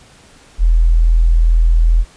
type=tone; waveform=sine; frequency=41.2 Hz; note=E1; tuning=in tune; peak=-7 dBFS; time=0.58-2.05 s; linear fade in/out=50 ms; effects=pink hiss -45 dBFS RMS until 2.16 s + resampled to 22050 Hz